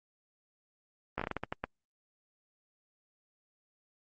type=slowing click train; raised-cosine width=0.5 ms; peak=-18 dBFS; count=10; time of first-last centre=1.18-1.64 s; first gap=15 ms; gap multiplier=1.29; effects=Opus 24 kbps